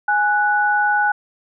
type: tone pair together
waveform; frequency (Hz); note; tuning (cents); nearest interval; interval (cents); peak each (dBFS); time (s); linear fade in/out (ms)
sine; 830.6 / 1480; G#5 / F#6; 0 / 0; minor seventh; 1000; -17; 0.08-1.12; 5
effects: none